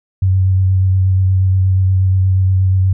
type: tone with vibrato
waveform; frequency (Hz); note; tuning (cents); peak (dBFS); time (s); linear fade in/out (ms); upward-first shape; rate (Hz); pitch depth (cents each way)
sine; 94.2; F#2; +32; -9; 0.22-2.93; 5; sine; 8.4; 18
effects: none